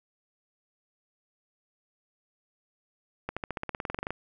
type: accelerating click train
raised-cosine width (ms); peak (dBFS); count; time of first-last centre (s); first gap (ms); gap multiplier
0.5; -17; 16; 3.29-4.106; 76; 0.95
effects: none